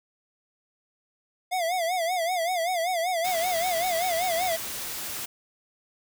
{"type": "tone with vibrato", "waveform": "square", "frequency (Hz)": 698.5, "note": "F5", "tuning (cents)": 0, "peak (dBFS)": -25, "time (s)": [1.51, 4.57], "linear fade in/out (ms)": 20, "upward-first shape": "sine", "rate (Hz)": 5.2, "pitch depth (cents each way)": 120}
{"type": "noise", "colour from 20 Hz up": "white", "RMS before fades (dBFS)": -34, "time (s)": [3.24, 5.26], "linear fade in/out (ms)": 10}
{"effects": []}